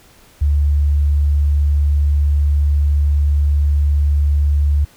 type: tone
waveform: sine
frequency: 72.6 Hz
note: D2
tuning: 19 cents flat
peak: -11 dBFS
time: 0.41-4.85 s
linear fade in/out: 10 ms
effects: pink hiss -48 dBFS RMS until 4.96 s